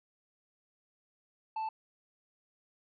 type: tone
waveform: triangle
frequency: 880 Hz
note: A5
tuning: in tune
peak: -31 dBFS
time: 1.56-1.69 s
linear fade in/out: 5 ms
effects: resampled to 11025 Hz